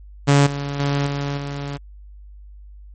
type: tone with level steps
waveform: sawtooth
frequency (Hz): 141.7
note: C#3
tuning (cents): +38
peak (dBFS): -7 / -20 / -14 / -18 / -22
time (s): 0.27-1.78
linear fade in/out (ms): 20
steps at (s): 0.46 / 0.79 / 1.06 / 1.37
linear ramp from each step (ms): 10
effects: added 50 Hz sine -38 dBFS peak until 2.94 s + MP3 32 kbps